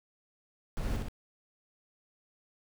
brown noise with echo, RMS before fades -34 dBFS, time 0.77-0.96 s, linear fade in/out 0 ms, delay 62 ms, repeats 2, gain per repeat -2 dB, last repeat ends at 1.084 s, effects none

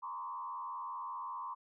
sine tone with frequency modulation, 1035 Hz, C6, 19 cents flat, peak -39 dBFS, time 0.02-1.55 s, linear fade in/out 20 ms, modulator 85.2 Hz, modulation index 1.2, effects none

